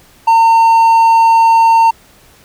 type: tone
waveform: triangle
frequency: 910 Hz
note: A#5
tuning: 42 cents flat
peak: -3 dBFS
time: 0.27-1.91 s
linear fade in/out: 10 ms
effects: pink hiss -45 dBFS RMS until 2.44 s